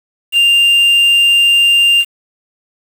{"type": "tone with quantisation", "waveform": "triangle", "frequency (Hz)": 2794, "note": "F7", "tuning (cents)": 0, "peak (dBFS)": -5, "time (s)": [0.32, 2.05], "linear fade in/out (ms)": 50, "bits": 5, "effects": []}